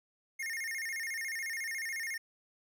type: tone with vibrato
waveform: square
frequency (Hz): 1975.5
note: B6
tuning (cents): 0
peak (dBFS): -36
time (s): 0.39-2.18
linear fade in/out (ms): 10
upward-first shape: square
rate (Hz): 14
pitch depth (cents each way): 140
effects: none